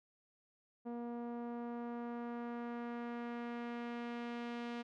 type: tone with low-pass filter sweep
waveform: sawtooth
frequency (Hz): 237.7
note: A#3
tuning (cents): +34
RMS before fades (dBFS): -43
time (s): 0.85-4.83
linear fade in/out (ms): 20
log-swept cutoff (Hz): 750 to 3400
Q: 0.98
effects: none